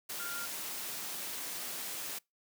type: tone in noise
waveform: sine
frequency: 1401 Hz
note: F6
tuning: 5 cents sharp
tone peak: -41 dBFS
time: 0.19-0.46 s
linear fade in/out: 10 ms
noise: white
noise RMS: -40 dBFS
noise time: 0.09-2.19 s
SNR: -4 dB
effects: noise-tail reverb RT60 0.2 s tail -25 dB re dry + high-pass 150 Hz 12 dB/octave